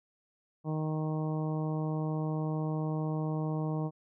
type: harmonic tone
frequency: 155.56 Hz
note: D#3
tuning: in tune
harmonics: 1 / 2 / 3 / 4 / 5 / 6 / 7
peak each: -31 / -37 / -41 / -43 / -45 / -47 / -48 dBFS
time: 0.64-3.91 s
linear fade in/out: 50 ms
effects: none